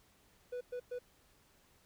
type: tone bursts at uneven times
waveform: triangle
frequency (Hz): 493.1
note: B4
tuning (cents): -3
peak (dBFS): -36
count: 3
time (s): 0.52-0.61 / 0.72-0.8 / 0.91-0.99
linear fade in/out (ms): 10
effects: pink hiss -68 dBFS RMS until 1.85 s